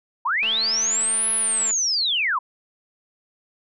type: linear two-way sweep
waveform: sine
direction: up then down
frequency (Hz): 870 to 10548 to 930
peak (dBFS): -19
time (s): 0.25-2.39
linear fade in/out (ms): 10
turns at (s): 1.31
type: click train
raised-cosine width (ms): 0.3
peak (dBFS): -20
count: 285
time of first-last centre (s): 0.43-1.709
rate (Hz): 222
effects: none